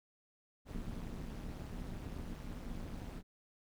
brown noise with amplitude modulation, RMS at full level -40 dBFS, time 0.65-3.23 s, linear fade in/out 50 ms, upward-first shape sine, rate 204 Hz, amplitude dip 90%, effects none

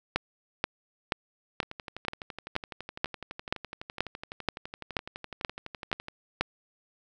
two click trains, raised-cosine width 0.3 ms, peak -9 / -22 dBFS, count 14 / 54, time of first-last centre 0.16-6.41 / 1.63-6.084 s, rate 2.08 / 11.9 Hz, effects none

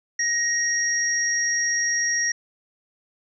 sine tone pair together, 1879 / 5649 Hz, A#6 / F8, +13 / +19 cents, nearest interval octave + perfect fifth, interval 1906 cents, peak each -23 dBFS, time 0.19-2.32 s, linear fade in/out 5 ms, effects none

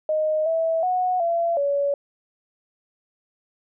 sine tone with pitch steps, 620 / 653 / 733 / 678 / 566 Hz, D#5 / E5 / F#5 / E5 / C#5, -6 / -17 / -16 / +49 / +36 cents, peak -19 dBFS, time 0.09-1.94 s, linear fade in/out 2 ms, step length 370 ms, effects none

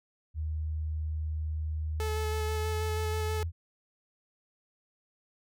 sine tone with pitch glide, 77.78 to 83.36 Hz, D#2 to E2, 0 to +20 cents, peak -30 dBFS, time 0.34-3.52 s, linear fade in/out 50 ms, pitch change +120 cents, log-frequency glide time 2.49-2.73 s
sawtooth tone with vibrato, 432.4 Hz, A4, 30 cents flat, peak -29 dBFS, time 2-3.43 s, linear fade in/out 0 ms, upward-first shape square, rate 6.2 Hz, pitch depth 9 cents each way
effects none

